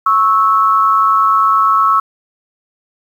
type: tone pair together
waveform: sine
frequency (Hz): 1102.4 / 1311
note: C#6 / E6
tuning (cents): -10 / -10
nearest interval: minor third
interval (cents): 300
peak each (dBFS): -11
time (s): 0.06-2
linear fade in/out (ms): 5
effects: 7-bit